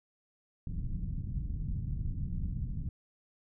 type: low-pass noise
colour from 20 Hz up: pink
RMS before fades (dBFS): -35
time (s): 0.67-2.89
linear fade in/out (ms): 2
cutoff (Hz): 180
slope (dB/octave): 24
effects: none